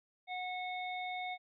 harmonic tone, 732 Hz, F#5, 19 cents flat, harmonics 1 / 3 / 5, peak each -39 / -42 / -48 dBFS, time 0.27-1.38 s, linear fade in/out 50 ms, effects none

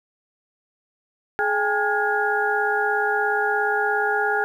sine tone cluster, 422.8 / 805 / 862 / 1428 / 1659 Hz, G#4 / G5 / A5 / F6 / G#6, +31 / +46 / -36 / +38 / -2 cents, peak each -25 / -24 / -32 / -24 / -26 dBFS, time 1.39-4.44 s, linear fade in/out 0 ms, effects 9-bit

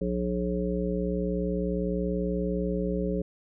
harmonic tone with a mistuned harmonic, 60.2 Hz, B1, 44 cents flat, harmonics 1 / 3 / 5 / 7 / 9, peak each -34 / -29 / -35 / -32 / -34 dBFS, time 0.01-3.22 s, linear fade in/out 5 ms, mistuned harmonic 1, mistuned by -31 cents, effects none

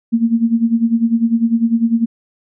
sine tone with tremolo, 230 Hz, A#3, 23 cents flat, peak -8 dBFS, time 0.12-2.06 s, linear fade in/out 20 ms, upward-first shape sine, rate 10 Hz, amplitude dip 80%, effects none

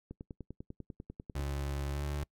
click train, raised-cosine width 3 ms, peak -30 dBFS, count 14, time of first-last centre 0.11-1.397 s, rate 10.1 Hz
30% pulse tone with pitch glide, 70 to 72.68 Hz, C#2 to D2, +18 to -17 cents, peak -31 dBFS, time 1.35-2.24 s, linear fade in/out 5 ms, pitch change +65 cents, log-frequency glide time 1.91-2.05 s
effects noise-tail reverb RT60 0.1 s tail -24 dB re dry

